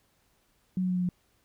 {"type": "tone with pitch steps", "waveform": "sine", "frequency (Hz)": [185, 183.4, 181.82, 180.25, 178.7], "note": ["F#3", "F#3", "F#3", "F#3", "F3"], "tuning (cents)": [0, -15, -30, -45, 40], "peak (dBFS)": -25, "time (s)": [0.77, 1.09], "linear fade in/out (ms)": 2, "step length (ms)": 64, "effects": ["pink hiss -69 dBFS RMS until 1.44 s"]}